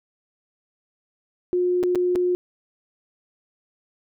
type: tone with dropouts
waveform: sine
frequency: 358.7 Hz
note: F4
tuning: 46 cents sharp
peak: -18 dBFS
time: 1.53-2.35 s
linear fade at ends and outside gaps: 0 ms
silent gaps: 1.83-1.836 / 1.95-1.956 / 2.153-2.158 s
effects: none